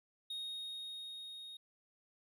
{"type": "tone with level ramp", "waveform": "triangle", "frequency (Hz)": 3729, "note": "A#7", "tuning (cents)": 0, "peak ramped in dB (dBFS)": [-38, -46], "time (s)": [0.3, 1.57], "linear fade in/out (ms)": 5, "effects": []}